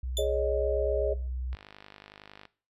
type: tone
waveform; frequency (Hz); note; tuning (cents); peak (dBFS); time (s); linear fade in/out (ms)
sine; 63; B1; +35; -31; 0.03-1.55; 5
type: tone with exponential decay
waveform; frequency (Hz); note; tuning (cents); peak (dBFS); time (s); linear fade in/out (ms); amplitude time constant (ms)
sawtooth; 3512; A7; -4; -23; 0.17-0.29; 1; 26
type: chord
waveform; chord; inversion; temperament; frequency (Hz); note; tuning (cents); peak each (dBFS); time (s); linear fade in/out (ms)
sine; Ab suspended fourth; none; equal; 415.3 / 554.4 / 622.3; Ab4 / Db5 / Eb5; 0 / 0 / 0; -30; 0.18-1.14; 10
type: click train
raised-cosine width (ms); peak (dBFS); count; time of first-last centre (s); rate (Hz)
0.3; -30; 48; 1.53-2.453; 50.9
effects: noise-tail reverb RT60 0.4 s tail -19 dB re dry + resampled to 32000 Hz